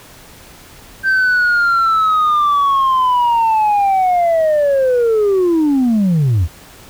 sine linear sweep, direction down, 1568 to 74.5 Hz, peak -8 dBFS, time 1.03-6.48 s, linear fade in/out 50 ms, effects tanh soft clip ceiling -9 dBFS + pink hiss -40 dBFS RMS until 6.89 s

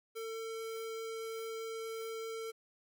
square tone, 449.2 Hz, A4, 36 cents sharp, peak -40 dBFS, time 0.15-2.52 s, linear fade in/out 20 ms, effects none

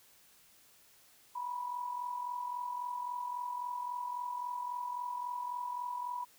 sine tone with amplitude modulation, 980 Hz, B5, 14 cents flat, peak -33 dBFS, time 1.35-6.25 s, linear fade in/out 10 ms, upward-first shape sine, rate 43.7 Hz, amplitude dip 60%, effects white hiss -63 dBFS RMS until 6.38 s

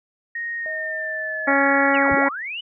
sine tone with pitch glide, 1864.7 to 1700.1 Hz, A#6 to G#6, 0 to +40 cents, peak -25 dBFS, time 0.35-1.91 s, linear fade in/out 5 ms, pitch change -160 cents, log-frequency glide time 0.57-1.55 s
sine tone, 630 Hz, D#5, 21 cents sharp, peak -31 dBFS, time 0.66-1.53 s, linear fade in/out 0 ms
harmonic tone, 277.2 Hz, C#4, in tune, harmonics 1 / 2 / 3 / 4 / 5 / 6 / 7 / 8, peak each -22 / -22 / -23 / -28 / -23 / -27 / -22 / -27 dBFS, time 1.47-2.29 s, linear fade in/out 10 ms
sine linear two-way sweep, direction down then up, 3041 to 39.48 to 3041 Hz, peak -27 dBFS, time 1.94-2.61 s, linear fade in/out 10 ms, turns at 2.12 s
effects none

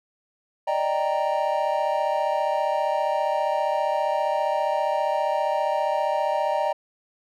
triangle chord, Eb major seventh, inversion third, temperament equal, 587.3 / 622.3 / 784 / 932.3 Hz, D5 / Eb5 / G5 / Bb5, 0 / 0 / 0 / 0 cents, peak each -25 dBFS, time 0.67-6.73 s, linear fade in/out 10 ms, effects none

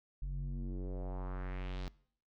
square tone with low-pass filter sweep, 46.14 Hz, F#1, 4 cents flat, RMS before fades -39 dBFS, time 0.22-1.88 s, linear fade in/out 0 ms, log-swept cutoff 95 to 4700 Hz, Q 2.1, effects noise-tail reverb RT60 0.6 s tail -22 dB re dry

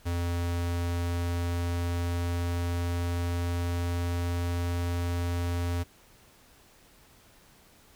square tone with pitch glide, 86.4 to 86.9 Hz, F2 to F2, -18 to -8 cents, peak -28 dBFS, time 0.05-5.84 s, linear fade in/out 20 ms, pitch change +10 cents, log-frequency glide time 0.52-4.77 s, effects pink hiss -58 dBFS RMS until 7.95 s

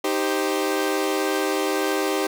sawtooth chord, C minor, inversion first, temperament equal, 311.1 / 392 / 523.3 Hz, Eb4 / G4 / C5, 0 / 0 / 0 cents, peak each -22 / -20 / -24 dBFS, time 0.04-2.27 s, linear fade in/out 5 ms, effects none

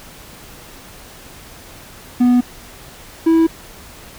triangle tone pair in turn, 246 / 326.9 Hz, B3 / E4, -7 / -14 cents, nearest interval perfect fourth, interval 493 cents, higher second, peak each -7 dBFS, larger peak neither, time 2.2-2.41 / 3.26-3.47 s, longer neither, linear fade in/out 10 ms, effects pink hiss -39 dBFS RMS until 4.18 s

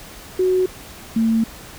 sine tone pair in turn, 370 / 224.9 Hz, F#4 / A3, 0 / +38 cents, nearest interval major sixth, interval 862 cents, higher first, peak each -14 dBFS, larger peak neither, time 0.39-0.66 / 1.16-1.44 s, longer second, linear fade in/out 5 ms, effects pink hiss -39 dBFS RMS until 1.78 s

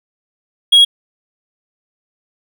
triangle tone, 3304 Hz, G#7, 10 cents flat, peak -3 dBFS, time 0.72-0.85 s, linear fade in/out 10 ms, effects none

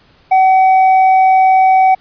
sine tone with hard clipping, 757 Hz, F#5, 39 cents sharp, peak -7 dBFS, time 0.31-1.95 s, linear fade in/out 10 ms, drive 4 dB, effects pink hiss -49 dBFS RMS until 2 s + resampled to 11025 Hz

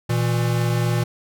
square tone pair together, 118.8 / 162.52 Hz, A#2 / E3, +33 / -24 cents, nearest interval perfect fourth, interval 543 cents, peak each -20 / -25 dBFS, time 0.09-1.04 s, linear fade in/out 10 ms, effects none

